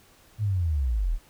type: linear sweep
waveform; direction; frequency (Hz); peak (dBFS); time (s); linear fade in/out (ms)
sine; down; 110 to 32.7; -22; 0.38-1.19; 50
effects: pink hiss -57 dBFS RMS until 1.29 s